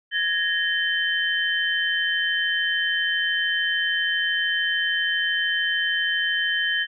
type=tone cluster; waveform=sine; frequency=1673 / 1846 / 3080 Hz; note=G#6 / A#6 / G7; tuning=+12 / -17 / -31 cents; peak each=-25 dBFS; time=0.11-6.87 s; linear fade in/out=50 ms; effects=none